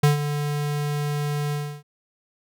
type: tone with ADSR envelope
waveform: square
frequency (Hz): 146.7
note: D3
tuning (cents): -2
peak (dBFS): -13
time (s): 0.03-1.83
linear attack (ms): 7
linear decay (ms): 130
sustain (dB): -11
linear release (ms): 310
effects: none